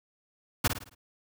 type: noise with echo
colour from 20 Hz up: pink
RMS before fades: -23 dBFS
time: 0.64-0.68 s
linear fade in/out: 10 ms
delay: 54 ms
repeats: 5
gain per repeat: -7 dB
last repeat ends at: 0.95 s
effects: none